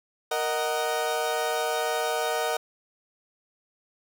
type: chord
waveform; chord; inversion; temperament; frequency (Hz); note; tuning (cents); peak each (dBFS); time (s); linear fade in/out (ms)
30% pulse; D# minor; second; equal with one note detuned; 466.2 / 622.3 / 744.7; A#4 / D#5 / F#5; 0 / 0 / +11; -27; 0.31-2.57; 5
effects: none